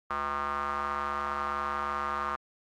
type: tone with band-pass filter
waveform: square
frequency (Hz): 71.5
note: D2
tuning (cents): -46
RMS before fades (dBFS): -32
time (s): 0.1-2.36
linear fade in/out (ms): 5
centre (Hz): 1200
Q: 5.5
effects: AAC 64 kbps